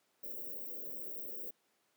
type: band-stop noise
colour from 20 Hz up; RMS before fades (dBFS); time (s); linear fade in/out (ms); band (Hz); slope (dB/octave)
white; -43; 0.23-1.51; 10; 590 to 16000; 96
effects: pink hiss -75 dBFS RMS until 1.96 s + high-pass 300 Hz 12 dB/octave